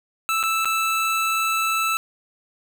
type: tone with dropouts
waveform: 25% pulse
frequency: 1318.5 Hz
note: E6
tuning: in tune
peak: -16 dBFS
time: 0.29-1.97 s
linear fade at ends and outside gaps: 0 ms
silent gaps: 0.429-0.436 / 0.647-0.655 s
effects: none